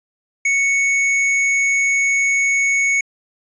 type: tone with hard clipping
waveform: sine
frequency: 2217 Hz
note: C#7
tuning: in tune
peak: -15 dBFS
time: 0.45-3.01 s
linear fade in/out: 5 ms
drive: 18 dB
effects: resampled to 16000 Hz